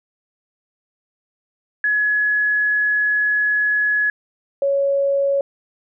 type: tone pair in turn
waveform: sine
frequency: 1691 / 556.1 Hz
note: G#6 / C#5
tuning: +31 / +5 cents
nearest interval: octave + perfect fifth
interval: 1926 cents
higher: first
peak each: -15 dBFS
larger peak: neither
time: 1.84-4.1 / 4.62-5.41 s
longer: first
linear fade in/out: 2 ms
effects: none